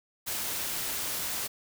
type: noise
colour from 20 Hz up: white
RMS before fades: -33 dBFS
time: 0.26-1.48 s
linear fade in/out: 20 ms
effects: none